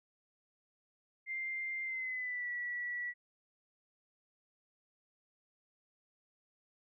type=tone with pitch glide; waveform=sine; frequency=2097 to 1945.3 Hz; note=C7 to B6; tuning=+3 to -27 cents; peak=-36 dBFS; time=1.26-3.14 s; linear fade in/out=50 ms; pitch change=-130 cents; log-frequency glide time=1.83-2.5 s; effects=none